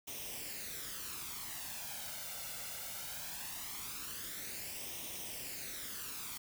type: noise with flanger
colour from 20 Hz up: white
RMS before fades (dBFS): -44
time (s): 0.07-6.38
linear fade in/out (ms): 10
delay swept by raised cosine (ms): 0.33 to 1.43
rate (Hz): 0.2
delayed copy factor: +0.6
effects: none